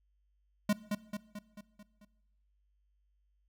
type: tone with echo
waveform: square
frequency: 207.7 Hz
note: G#3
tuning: in tune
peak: -26 dBFS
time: 0.69-0.73 s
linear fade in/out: 5 ms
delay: 220 ms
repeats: 6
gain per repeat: -5 dB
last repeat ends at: 2.05 s
effects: noise-tail reverb RT60 1.0 s tail -19 dB re dry + added 50 Hz sine -70 dBFS peak until 3.48 s